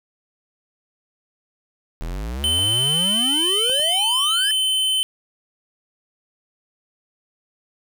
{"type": "exponential sweep", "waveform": "square", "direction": "up", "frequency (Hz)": [37.87, 1749], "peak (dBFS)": -26, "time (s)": [2.01, 4.51], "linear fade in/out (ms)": 0}
{"type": "tone", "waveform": "square", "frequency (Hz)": 3060, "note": "G7", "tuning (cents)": -42, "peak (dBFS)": -18, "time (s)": [2.44, 5.03], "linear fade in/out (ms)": 0}
{"type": "clicks", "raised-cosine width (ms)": 1, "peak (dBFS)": [-21, -22, -26], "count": 3, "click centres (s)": [2.592, 3.697, 3.798]}
{"effects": []}